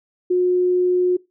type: tone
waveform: sine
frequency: 361.3 Hz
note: F#4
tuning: 41 cents flat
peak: -14 dBFS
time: 0.3-1.17 s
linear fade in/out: 10 ms
effects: noise-tail reverb RT60 0.2 s tail -20 dB re dry